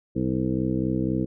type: harmonic tone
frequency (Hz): 64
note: C2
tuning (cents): -38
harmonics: 1 / 2 / 3 / 4 / 5 / 7 / 8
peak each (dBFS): -36 / -29 / -28 / -29 / -27 / -34 / -37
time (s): 0.15-1.26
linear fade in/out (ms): 20
effects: none